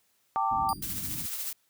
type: chord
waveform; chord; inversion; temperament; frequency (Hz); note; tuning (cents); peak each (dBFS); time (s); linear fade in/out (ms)
sine; G suspended second; none; equal with one note detuned; 784 / 894.9 / 1174.7; G5 / A5 / D6; 0 / +29 / 0; -29; 0.36-0.73; 0
type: low-pass noise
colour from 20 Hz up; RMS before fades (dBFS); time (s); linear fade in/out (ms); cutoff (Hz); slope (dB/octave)
pink; -40; 0.51-1.26; 5; 320; 48
type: tone with exponential decay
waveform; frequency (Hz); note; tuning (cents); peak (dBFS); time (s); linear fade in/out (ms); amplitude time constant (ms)
15% pulse; 4772; D8; +27; -25; 0.69-0.87; 0; 38
type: noise with tremolo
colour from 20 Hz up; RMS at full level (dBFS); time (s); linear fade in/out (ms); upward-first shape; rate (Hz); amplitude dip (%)
blue; -33; 0.82-1.53; 5; sine; 14; 40
effects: white hiss -70 dBFS RMS until 1.69 s + high-pass 60 Hz 12 dB/octave